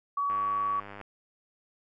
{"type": "tone", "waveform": "sine", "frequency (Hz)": 1133, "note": "C#6", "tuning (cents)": 37, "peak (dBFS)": -26, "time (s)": [0.17, 0.8], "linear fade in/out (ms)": 5}
{"type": "click train", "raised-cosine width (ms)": 0.5, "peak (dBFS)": -28, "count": 73, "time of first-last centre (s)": [0.3, 1.013], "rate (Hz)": 101}
{"effects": []}